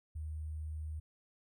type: tone with sample-and-hold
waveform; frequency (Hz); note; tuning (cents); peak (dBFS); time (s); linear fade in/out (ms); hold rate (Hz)
sine; 77.4; D#2; -9; -38; 0.15-1; 10; 8820
effects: none